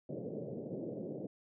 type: band-pass noise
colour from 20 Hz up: white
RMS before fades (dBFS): -42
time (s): 0.09-1.27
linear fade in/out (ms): 5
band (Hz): 120 to 550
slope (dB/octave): 48
effects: none